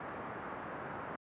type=low-pass noise; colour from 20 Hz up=white; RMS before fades=-43 dBFS; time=0-1.16 s; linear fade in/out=5 ms; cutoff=1500 Hz; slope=24 dB/octave; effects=high-pass 100 Hz 12 dB/octave + resampled to 8000 Hz